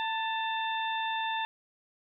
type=harmonic tone with a mistuned harmonic; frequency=895 Hz; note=A5; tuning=29 cents sharp; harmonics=1 / 2 / 3 / 4; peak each=-31 / -36 / -40 / -38 dBFS; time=0-1.45 s; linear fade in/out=0 ms; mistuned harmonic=2; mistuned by=-33 cents; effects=none